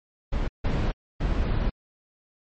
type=noise bursts at uneven times; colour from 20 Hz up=brown; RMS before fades=-24 dBFS; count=3; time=0.32-0.48 / 0.64-0.92 / 1.2-1.7 s; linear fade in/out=10 ms; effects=low-pass 4000 Hz 12 dB/octave + MP3 32 kbps